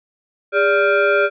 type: tone with frequency modulation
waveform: sine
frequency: 405.9 Hz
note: G#4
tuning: 40 cents flat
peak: -12 dBFS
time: 0.52-1.3 s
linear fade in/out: 50 ms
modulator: 986 Hz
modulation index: 1.5
effects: none